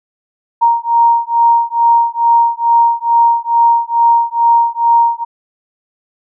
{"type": "beating tone pair", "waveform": "sine", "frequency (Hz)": [932.3, 934.6], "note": ["A#5", "A#5"], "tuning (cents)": [0, 4], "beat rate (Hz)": 2.3, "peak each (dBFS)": -11, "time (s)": [0.61, 5.25], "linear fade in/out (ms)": 20, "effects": []}